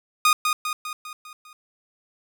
sawtooth tone with echo, 1233 Hz, D#6, 16 cents flat, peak -11 dBFS, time 0.25-0.33 s, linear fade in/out 2 ms, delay 200 ms, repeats 6, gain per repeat -5 dB, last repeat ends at 1.53 s, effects none

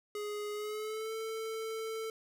square tone with pitch glide, 416.7 to 444 Hz, G#4 to A4, +6 to +16 cents, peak -37 dBFS, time 0.15-2.1 s, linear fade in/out 2 ms, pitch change +110 cents, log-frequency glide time 0.53-1.13 s, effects none

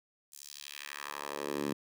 10% pulse tone with high-pass filter sweep, 72.1 Hz, D2, 31 cents flat, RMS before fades -40 dBFS, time 0.32-1.73 s, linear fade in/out 5 ms, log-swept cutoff 7900 to 220 Hz, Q 1.4, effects none

